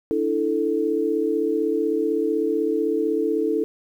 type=chord; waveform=sine; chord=D suspended second; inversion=none; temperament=equal; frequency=293.7 / 329.6 / 440 Hz; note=D4 / E4 / A4; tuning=0 / 0 / 0 cents; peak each=-26 / -24 / -22 dBFS; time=0.11-3.64 s; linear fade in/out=0 ms; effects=9-bit